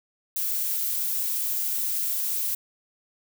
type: noise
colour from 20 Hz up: violet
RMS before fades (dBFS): -27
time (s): 0.36-2.55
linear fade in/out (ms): 5
effects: none